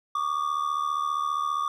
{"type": "ring-modulated tone", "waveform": "triangle", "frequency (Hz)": 1168, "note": "D6", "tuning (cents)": -10, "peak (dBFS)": -20, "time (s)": [0.15, 1.68], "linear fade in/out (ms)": 2, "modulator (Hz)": 37.5, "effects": []}